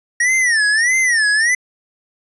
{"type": "tone with vibrato", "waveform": "square", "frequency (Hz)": 1864.7, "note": "A#6", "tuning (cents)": 0, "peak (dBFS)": -13, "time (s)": [0.2, 1.55], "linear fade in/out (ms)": 5, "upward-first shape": "sine", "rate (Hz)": 1.6, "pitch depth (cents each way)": 190, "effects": ["resampled to 24000 Hz"]}